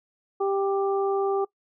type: harmonic tone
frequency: 393.4 Hz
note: G4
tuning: 6 cents sharp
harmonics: 1 / 2 / 3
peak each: -23 / -29 / -33 dBFS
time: 0.4-1.45 s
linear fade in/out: 10 ms
effects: noise-tail reverb RT60 0.1 s tail -22 dB re dry